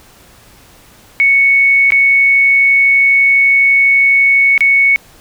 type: tone with dropouts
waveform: sine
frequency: 2217 Hz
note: C#7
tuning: in tune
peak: -6 dBFS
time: 1.2-4.96 s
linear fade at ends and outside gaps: 0 ms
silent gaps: 1.905-1.921 / 4.578-4.607 s
effects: pink hiss -43 dBFS RMS until 5.2 s